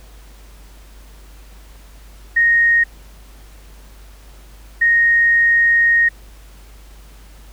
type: tone bursts at uneven times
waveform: sine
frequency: 1863 Hz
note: A#6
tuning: 2 cents flat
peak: -10 dBFS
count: 2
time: 2.36-2.84 / 4.81-6.09 s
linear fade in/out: 10 ms
effects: added 50 Hz sine -39 dBFS peak until 7.52 s + pink hiss -48 dBFS RMS until 7.52 s